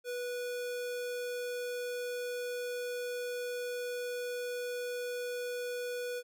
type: tone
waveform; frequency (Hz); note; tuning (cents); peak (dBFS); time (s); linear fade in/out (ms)
square; 490.2; B4; -13; -36; 0.04-6.23; 50
effects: none